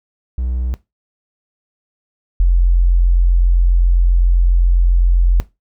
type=tone pair in turn; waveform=triangle / sine; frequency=61.74 / 43.77 Hz; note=B1 / F1; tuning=0 / +5 cents; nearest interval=tritone; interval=595 cents; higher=first; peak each=-15 / -8 dBFS; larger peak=second; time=0.38-0.74 / 2.4-5.4 s; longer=second; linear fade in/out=0 ms; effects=noise-tail reverb RT60 0.2 s tail -17 dB re dry